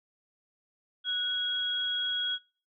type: tone pair together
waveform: sine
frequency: 1480 / 3308 Hz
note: F#6 / G#7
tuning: 0 / -8 cents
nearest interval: octave + major second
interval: 1392 cents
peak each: -36 / -28 dBFS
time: 1.04-2.39 s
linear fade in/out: 50 ms
effects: noise-tail reverb RT60 0.4 s tail -26 dB re dry